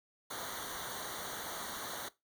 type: noise with comb filter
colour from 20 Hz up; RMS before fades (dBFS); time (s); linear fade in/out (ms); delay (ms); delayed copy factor
pink; -42; 0.3-2.09; 10; 0.39; -0.9
effects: noise-tail reverb RT60 0.2 s tail -18 dB re dry